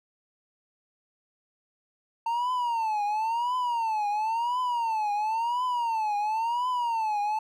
triangle tone with vibrato, 910 Hz, A#5, 42 cents flat, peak -23 dBFS, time 2.26-7.39 s, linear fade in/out 5 ms, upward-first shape triangle, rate 0.96 Hz, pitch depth 190 cents each way, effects none

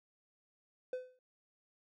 triangle tone with exponential decay, 507 Hz, B4, 45 cents sharp, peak -31 dBFS, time 0.93-1.19 s, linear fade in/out 2 ms, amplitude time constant 56 ms, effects MP3 48 kbps

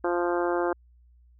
harmonic tone, 174.61 Hz, F3, in tune, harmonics 2 / 3 / 4 / 5 / 6 / 7 / 8 / 9, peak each -26 / -30 / -32 / -34 / -36 / -37 / -38 / -39 dBFS, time 0.04-0.73 s, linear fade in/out 5 ms, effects added 60 Hz sine -54 dBFS peak until 1.39 s

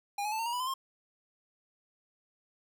square tone with pitch steps, 812 / 844 / 877.3 / 912 / 948 / 985.4 / 1024.2 / 1064.7 Hz, G#5 / G#5 / A5 / A#5 / A#5 / B5 / C6 / C6, -39 / +28 / -5 / -38 / +29 / -4 / -37 / +30 cents, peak -32 dBFS, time 0.18-0.74 s, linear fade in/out 5 ms, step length 70 ms, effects none

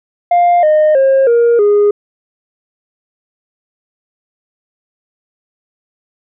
sine tone with pitch steps, 701 / 613.8 / 537.4 / 470.6 / 412 Hz, F5 / D#5 / C5 / A#4 / G#4, +6 / -24 / +46 / +16 / -14 cents, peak -4 dBFS, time 0.31-1.91 s, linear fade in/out 5 ms, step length 320 ms, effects tanh soft clip ceiling -5 dBFS

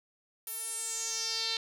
sawtooth tone with band-pass filter sweep, 450.4 Hz, A4, 40 cents sharp, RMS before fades -35 dBFS, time 0.47-1.57 s, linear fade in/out 2 ms, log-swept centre 12000 to 3900 Hz, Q 4.7, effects none

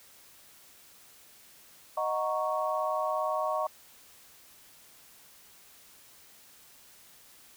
sine chord, D# minor seventh, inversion none, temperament equal, 622.3 / 740 / 932.3 / 1108.7 Hz, D#5 / F#5 / A#5 / C#6, 0 / 0 / 0 / 0 cents, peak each -31 / -35 / -36 / -32 dBFS, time 1.97-3.67 s, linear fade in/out 5 ms, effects white hiss -56 dBFS RMS until 7.56 s

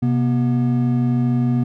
triangle tone pair together, 128.7 / 241.6 Hz, C3 / B3, -28 / -38 cents, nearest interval major seventh, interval 1090 cents, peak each -16 dBFS, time 0.02-1.64 s, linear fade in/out 10 ms, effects none

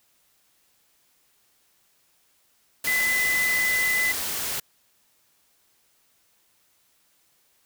sine tone in noise, 2011 Hz, B6, 31 cents sharp, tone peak -21 dBFS, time 2.87-4.12 s, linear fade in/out 5 ms, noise white, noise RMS -29 dBFS, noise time 2.84-4.6 s, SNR +5 dB, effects white hiss -65 dBFS RMS until 7.65 s

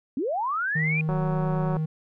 sine linear sweep, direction up, 233.1 to 2459 Hz, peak -24 dBFS, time 0.17-1.01 s, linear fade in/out 2 ms
triangle tone, 156.8 Hz, D#3, 14 cents sharp, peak -22 dBFS, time 0.75-1.86 s, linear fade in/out 10 ms
click train, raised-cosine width 1 ms, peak -18 dBFS, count 127, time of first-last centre 1.09-1.767 s, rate 186 Hz
effects none

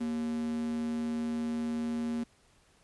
square tone with high-pass filter, 78.4 Hz, D#2, 14 cents sharp, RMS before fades -33 dBFS, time 0-2.24 s, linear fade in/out 10 ms, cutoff 250 Hz, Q 8.2, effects pink hiss -65 dBFS RMS until 2.83 s + resampled to 24000 Hz

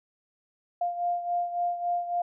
sine beating tone pair, 700 / 703.6 Hz, F5 / F5, +4 / +13 cents, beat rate 3.6 Hz, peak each -27 / -33 dBFS, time 0.81-2.22 s, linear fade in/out 5 ms, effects none

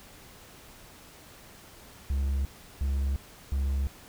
triangle tone bursts, 68.4 Hz, C#2, 23 cents flat, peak -23 dBFS, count 3, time 2.1-3.87 s, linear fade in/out 0 ms, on 350 ms, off 360 ms, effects pink hiss -51 dBFS RMS until 4.08 s

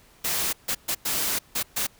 white noise bursts at uneven times, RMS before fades -26 dBFS, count 6, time 0.24-0.53 / 0.68-0.75 / 0.88-0.95 / 1.05-1.39 / 1.55-1.63 / 1.76-1.87 s, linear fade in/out 10 ms, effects pink hiss -56 dBFS RMS until 1.99 s

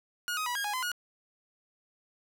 sawtooth tone with pitch steps, 1440 / 1256 / 975 / 1629 / 828 / 1023 / 1447 Hz, F#6 / D#6 / B5 / G#6 / G#5 / C6 / F#6, -47 / +16 / -23 / -34 / -5 / -39 / -39 cents, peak -27 dBFS, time 0.28-0.917 s, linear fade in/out 0 ms, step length 91 ms, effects 10-bit

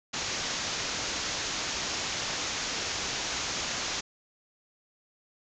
white low-pass noise, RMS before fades -33 dBFS, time 0.13-4.01 s, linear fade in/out 10 ms, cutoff 7000 Hz, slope 96 dB/octave, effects none

